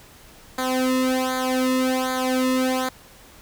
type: tone with flanger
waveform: sawtooth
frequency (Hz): 257.5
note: C4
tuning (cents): -28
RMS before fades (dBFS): -22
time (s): 0.58-2.89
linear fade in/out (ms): 5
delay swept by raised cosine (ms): 0.36 to 1.32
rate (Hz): 1.3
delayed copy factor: -1
effects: pink hiss -48 dBFS RMS until 3.41 s